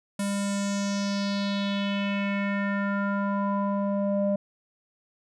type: tone with low-pass filter sweep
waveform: square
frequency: 200.1 Hz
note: G3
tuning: 36 cents sharp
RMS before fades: -27 dBFS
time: 0.19-4.36 s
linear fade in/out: 5 ms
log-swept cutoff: 9900 to 580 Hz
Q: 3.5
effects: none